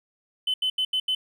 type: tone bursts at uneven times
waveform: triangle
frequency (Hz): 3035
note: F#7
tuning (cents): +43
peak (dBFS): -19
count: 5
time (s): 0.47-0.54 / 0.62-0.7 / 0.78-0.85 / 0.93-1 / 1.08-1.15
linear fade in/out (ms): 5
effects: tanh soft clip ceiling -18 dBFS